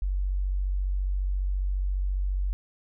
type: tone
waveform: sine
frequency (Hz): 47.3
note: F#1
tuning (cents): +39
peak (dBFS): -24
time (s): 0.02-2.53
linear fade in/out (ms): 0
effects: none